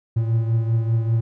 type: beating tone pair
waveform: triangle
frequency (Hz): 113.1 / 118.2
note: A2 / A#2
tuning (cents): +48 / +24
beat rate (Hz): 5.1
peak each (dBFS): -16 / -24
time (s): 0.16-1.21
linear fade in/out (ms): 10
effects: none